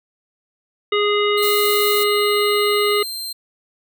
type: harmonic tone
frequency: 413.7 Hz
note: G#4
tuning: 7 cents flat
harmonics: 1 / 3 / 5 / 7 / 9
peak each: -17 / -22 / -24 / -25 / -27 dBFS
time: 0.92-3.03 s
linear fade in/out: 5 ms
type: tone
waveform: sawtooth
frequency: 4152 Hz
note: C8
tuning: 14 cents flat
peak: -23 dBFS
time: 1.37-3.33 s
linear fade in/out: 10 ms
type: noise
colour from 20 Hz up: violet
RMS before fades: -25 dBFS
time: 1.42-2.04 s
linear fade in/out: 10 ms
effects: none